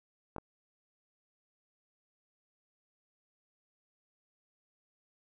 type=clicks; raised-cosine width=1 ms; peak=-25 dBFS; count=2; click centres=0.363 / 0.383 s; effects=none